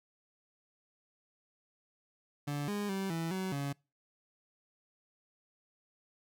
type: tone with pitch steps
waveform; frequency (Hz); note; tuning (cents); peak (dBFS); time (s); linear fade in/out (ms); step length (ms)
30% pulse; 144.8 / 205.3 / 193.4 / 164.9 / 188.3 / 140.9; D3 / G#3 / G3 / E3 / F#3 / C#3; -24 / -20 / -23 / +1 / +31 / +29; -31; 2.47-3.73; 10; 210
effects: noise-tail reverb RT60 0.3 s tail -26 dB re dry